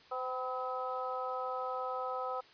harmonic tone with a mistuned harmonic, 256.3 Hz, C4, 36 cents flat, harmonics 2 / 3 / 4 / 5, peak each -39 / -40 / -43 / -39 dBFS, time 0.11-2.41 s, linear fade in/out 10 ms, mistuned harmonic 4, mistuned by -42 cents, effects white hiss -59 dBFS RMS until 2.53 s + resampled to 11025 Hz

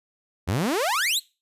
sawtooth exponential sweep, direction up, 77.78 to 4423 Hz, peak -18 dBFS, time 0.47-1.2 s, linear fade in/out 20 ms, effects noise-tail reverb RT60 0.3 s tail -23 dB re dry + resampled to 32000 Hz

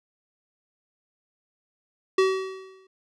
square tone with exponential decay, 380.1 Hz, F#4, 47 cents sharp, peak -16 dBFS, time 2.18-2.87 s, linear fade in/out 5 ms, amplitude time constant 150 ms, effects low-pass 5000 Hz 12 dB/octave

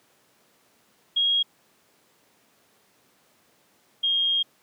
sine tone pair in turn, 3278 / 3238 Hz, G#7 / G#7, -23 / -45 cents, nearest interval unison, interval 22 cents, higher first, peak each -19 / -20 dBFS, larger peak first, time 1.16-1.43 / 4.03-4.43 s, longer second, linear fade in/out 10 ms, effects pink hiss -62 dBFS RMS until 4.62 s + high-pass 200 Hz 12 dB/octave

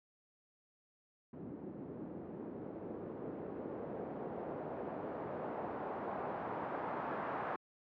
white noise with low-pass filter sweep, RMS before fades -42 dBFS, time 1.33-7.56 s, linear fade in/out 2 ms, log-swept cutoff 270 to 1100 Hz, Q 1.3, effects high-pass 150 Hz 12 dB/octave + low-pass 2000 Hz 12 dB/octave

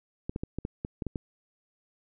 clicks, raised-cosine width 3 ms, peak -19 dBFS, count 9, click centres 0.295 / 0.361 / 0.435 / 0.586 / 0.651 / 0.849 / 1.022 / 1.067 / 1.158 s, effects none

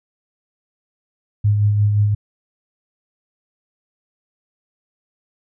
sine tone with tremolo, 103.83 Hz, G#2, in tune, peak -11 dBFS, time 1.44-2.15 s, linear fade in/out 10 ms, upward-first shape sine, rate 5.7 Hz, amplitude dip 35%, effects none

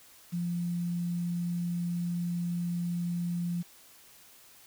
sine tone with quantisation, 173.6 Hz, F3, 10 cents flat, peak -29 dBFS, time 0.32-3.63 s, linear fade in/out 20 ms, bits 9, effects white hiss -56 dBFS RMS until 4.66 s

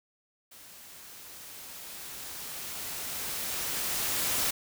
white noise with level ramp, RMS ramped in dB -51 to -28 dBFS, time 0.51-4.51 s, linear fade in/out 10 ms, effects none

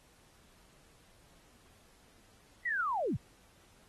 sine linear sweep, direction down, 2006 to 69.3 Hz, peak -30 dBFS, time 2.65-3.17 s, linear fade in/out 10 ms, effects pink hiss -64 dBFS RMS until 3.88 s + AAC 32 kbps

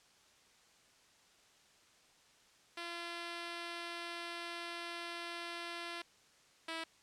5% pulse tone pair in turn, 342.4 / 326.7 Hz, F4 / E4, -34 / -15 cents, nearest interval minor second, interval 81 cents, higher first, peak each -30 / -28 dBFS, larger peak second, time 2.77-6.02 / 6.68-6.84 s, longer first, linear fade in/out 5 ms, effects white hiss -66 dBFS RMS until 7.02 s + low-pass 7000 Hz 12 dB/octave

